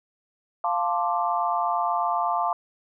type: chord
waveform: sine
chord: D minor seventh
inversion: first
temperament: equal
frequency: 698.5 / 880 / 1046.5 / 1174.7 Hz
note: F5 / A5 / C6 / D6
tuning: 0 / 0 / 0 / 0 cents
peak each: -26 / -27 / -29 / -28 dBFS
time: 0.64-2.53 s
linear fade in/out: 2 ms
effects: none